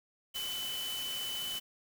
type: tone in noise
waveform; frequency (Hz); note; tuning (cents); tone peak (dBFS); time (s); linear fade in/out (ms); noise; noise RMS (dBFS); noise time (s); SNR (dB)
sine; 3010; F#7; +29; -36; 0.34-1.6; 20; white; -42; 0.34-1.6; +3
effects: none